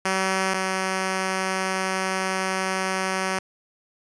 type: tone pair in turn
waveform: 5% pulse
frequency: 190.1 / 189.13 Hz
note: F#3 / F#3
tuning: +47 / +38 cents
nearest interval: unison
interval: 9 cents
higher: first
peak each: -10 / -12 dBFS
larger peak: first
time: 0.05-0.54 / 0.54-3.39 s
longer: second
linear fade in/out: 5 ms
effects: resampled to 22050 Hz